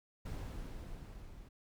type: noise with level ramp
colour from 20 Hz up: brown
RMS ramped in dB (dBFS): -40 to -53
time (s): 0.25-1.49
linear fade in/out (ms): 10
effects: none